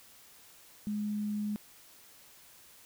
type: tone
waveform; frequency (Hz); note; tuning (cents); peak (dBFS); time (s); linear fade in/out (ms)
sine; 209; G#3; +11; -31; 0.87-1.56; 0
effects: white hiss -57 dBFS RMS until 2.85 s